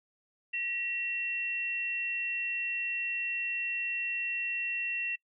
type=tone pair together; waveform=sine; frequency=1923 / 2720 Hz; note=B6 / F7; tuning=-47 / -46 cents; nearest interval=tritone; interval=601 cents; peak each=-39 / -31 dBFS; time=0.53-5.16 s; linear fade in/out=10 ms; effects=noise-tail reverb RT60 0.1 s tail -24 dB re dry